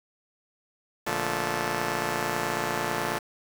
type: chord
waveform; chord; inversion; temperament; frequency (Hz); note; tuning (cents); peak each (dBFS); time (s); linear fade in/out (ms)
5% pulse; Bb major seventh; none; just; 116.54 / 145.68 / 174.81 / 218.5; Bb2 / D3 / F3 / A3; 0 / -14 / +2 / -12; -23; 1.06-3.19; 10
effects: 7-bit